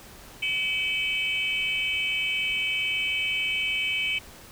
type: tone cluster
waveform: sine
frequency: 2288 / 2587 / 3045 Hz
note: D7 / E7 / F#7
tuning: -46 / -33 / +49 cents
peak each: -28 dBFS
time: 0.42-4.19 s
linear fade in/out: 10 ms
effects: tanh soft clip ceiling -17 dBFS + pink hiss -47 dBFS RMS until 4.51 s